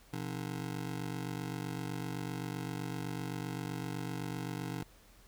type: ring-modulated tone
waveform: 25% pulse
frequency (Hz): 146.83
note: D3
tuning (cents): 0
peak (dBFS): -30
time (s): 0.13-4.83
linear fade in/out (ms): 2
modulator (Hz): 23.9
effects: added 43 Hz sine -61 dBFS peak until 5.27 s + pink hiss -62 dBFS RMS until 5.27 s